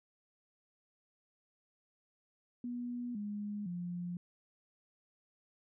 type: tone with pitch steps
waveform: sine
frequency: 243 / 206.7 / 175.84 Hz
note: B3 / G#3 / F3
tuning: -28 / -8 / +12 cents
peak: -37 dBFS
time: 2.64-4.17 s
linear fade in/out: 2 ms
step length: 510 ms
effects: none